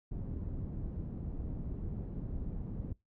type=low-pass noise; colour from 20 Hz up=pink; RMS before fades=-39 dBFS; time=0.11-2.93 s; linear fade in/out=10 ms; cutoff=230 Hz; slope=12 dB/octave; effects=noise-tail reverb RT60 0.2 s tail -23 dB re dry